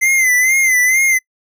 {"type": "tone with vibrato", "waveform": "square", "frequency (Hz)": 2057, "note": "C7", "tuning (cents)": -30, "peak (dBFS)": -11, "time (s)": [0.01, 1.19], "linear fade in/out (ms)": 20, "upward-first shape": "sine", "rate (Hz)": 2.2, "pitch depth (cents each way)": 72, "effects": ["noise-tail reverb RT60 0.1 s tail -25 dB re dry"]}